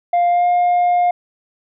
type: tone with pitch glide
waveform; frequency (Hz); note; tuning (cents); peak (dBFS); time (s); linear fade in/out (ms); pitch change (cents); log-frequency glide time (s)
sine; 700 to 709.4; F5 to F5; +4 to +27; -9; 0.13-1.11; 5; +23; 0.29-0.46
effects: tanh soft clip ceiling -11 dBFS

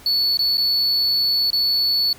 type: tone with dropouts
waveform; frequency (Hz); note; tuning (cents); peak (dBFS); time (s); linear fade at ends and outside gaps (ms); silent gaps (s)
triangle; 4435; C#8; 0; -15; 0.06-2.13; 2; 0.372-0.391 / 0.572-0.579 / 1.504-1.53
effects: pink hiss -45 dBFS RMS until 2.18 s

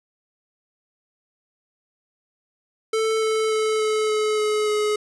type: tone with pitch steps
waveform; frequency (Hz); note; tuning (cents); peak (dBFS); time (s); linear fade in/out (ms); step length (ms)
square; 441.7 / 438.4 / 435.1 / 431.9 / 428.6 / 425.4 / 422.2; A4 / A4 / A4 / A4 / A4 / G#4 / G#4; +7 / -6 / -19 / -32 / -45 / +42 / +29; -20; 2.93-4.96; 5; 290
effects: resampled to 24000 Hz + 9-bit

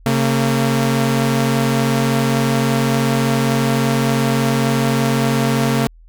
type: tone pair together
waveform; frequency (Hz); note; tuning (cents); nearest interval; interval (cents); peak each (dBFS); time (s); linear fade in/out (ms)
sawtooth; 135.7 / 227.9; C#3 / A#3; -36 / -39; major sixth; 897; -13; 0.06-5.87; 0
effects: added 41 Hz sine -41 dBFS peak until 6.08 s

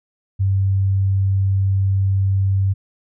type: tone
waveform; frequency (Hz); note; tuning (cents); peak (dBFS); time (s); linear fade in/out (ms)
sine; 97; G2; -18; -14; 0.39-2.74; 20
effects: none

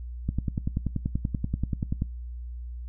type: click train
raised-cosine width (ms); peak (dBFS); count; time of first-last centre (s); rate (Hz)
5; -14; 19; 0.29-2.021; 10.4
effects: noise-tail reverb RT60 0.2 s tail -22 dB re dry + added 60 Hz sine -34 dBFS peak until 2.88 s

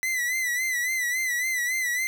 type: tone with vibrato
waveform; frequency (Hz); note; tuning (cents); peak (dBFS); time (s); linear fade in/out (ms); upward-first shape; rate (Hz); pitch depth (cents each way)
45% pulse; 2003; B6; +24; -24; 0.03-2.07; 0; sine; 3.6; 73
effects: none

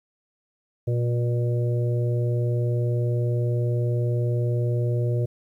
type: harmonic tone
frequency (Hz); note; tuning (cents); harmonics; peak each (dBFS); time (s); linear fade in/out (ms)
120; B2; -49; 1 / 3 / 4 / 5; -21 / -31 / -33 / -35; 0.87-5.26; 10
effects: 10-bit

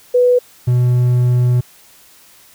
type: tone pair in turn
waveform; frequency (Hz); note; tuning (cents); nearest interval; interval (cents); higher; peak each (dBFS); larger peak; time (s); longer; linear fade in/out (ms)
sine / triangle; 493.9 / 123.47; B4 / B2; 0 / 0; 2 octaves; 2400; first; -8; neither; 0.14-0.39 / 0.67-1.61; second; 10
effects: white hiss -46 dBFS RMS until 2.54 s

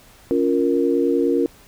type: chord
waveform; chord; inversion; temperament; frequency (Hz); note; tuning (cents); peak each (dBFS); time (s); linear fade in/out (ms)
sine; Bb minor; first; just; 279.7 / 349.6 / 466.2; Db4 / F4 / Bb4; +16 / +2 / 0; -20; 0.31-1.46; 0
effects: pink hiss -49 dBFS RMS until 1.67 s

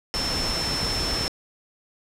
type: tone in noise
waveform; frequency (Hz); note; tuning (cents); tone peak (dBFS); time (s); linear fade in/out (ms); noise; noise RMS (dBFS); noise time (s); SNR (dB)
sine; 5340; E8; +22; -26; 0.14-1.28; 0; pink; -28; 0.14-1.28; -1
effects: low-pass 9000 Hz 12 dB/octave

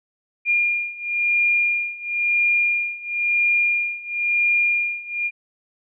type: beating tone pair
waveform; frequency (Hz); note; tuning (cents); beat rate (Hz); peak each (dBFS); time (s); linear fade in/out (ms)
sine; 2411 / 2411.98; D7 / D7; +45 / +46; 0.98; -22 / -20; 0.45-5.31; 50
effects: none

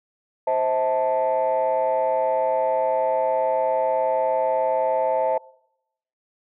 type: chord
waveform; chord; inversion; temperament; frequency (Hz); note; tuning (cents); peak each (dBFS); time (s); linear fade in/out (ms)
sine; A minor; first; equal with one note detuned; 523.3 / 643.1 / 880; C5 / E5 / A5; 0 / -43 / 0; -22; 0.47-5.38; 5
effects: noise-tail reverb RT60 0.8 s tail -23 dB re dry + tanh soft clip ceiling -13 dBFS

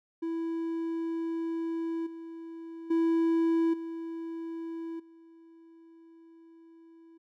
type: tone with level steps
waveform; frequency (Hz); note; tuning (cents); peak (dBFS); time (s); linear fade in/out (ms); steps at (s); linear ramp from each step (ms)
triangle; 330; E4; +2; -28 / -38 / -21 / -33 / -50; 0.22-7.18; 10; 2.06 / 2.9 / 3.73 / 4.99; 10
effects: none

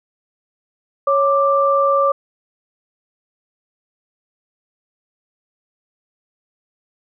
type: tone pair together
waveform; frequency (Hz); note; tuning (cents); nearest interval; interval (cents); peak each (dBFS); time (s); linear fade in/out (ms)
sine; 554.4 / 1177.5; C#5 / D6; 0 / +4; octave + minor second; 1304; -15; 1.07-2.12; 5
effects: none

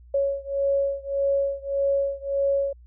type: beating tone pair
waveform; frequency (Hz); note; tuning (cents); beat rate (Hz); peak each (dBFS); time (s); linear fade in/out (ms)
sine; 554.4 / 556.1; C#5 / C#5; 0 / +5; 1.7; -24 / -25; 0.14-2.73; 5
effects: added 60 Hz sine -46 dBFS peak until 2.86 s

